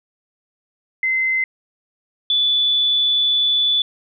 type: tone pair in turn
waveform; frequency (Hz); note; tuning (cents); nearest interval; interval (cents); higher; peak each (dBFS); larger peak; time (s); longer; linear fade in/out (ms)
sine; 2062 / 3468; C7 / A7; -26 / -26; major sixth; 900; second; -16 / -14; second; 1.03-1.44 / 2.3-3.82; second; 2
effects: none